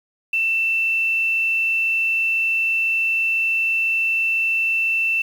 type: tone with quantisation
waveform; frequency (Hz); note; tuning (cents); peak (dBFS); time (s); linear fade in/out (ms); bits
sine; 2674; E7; +24; -17; 0.33-5.22; 5; 7
effects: none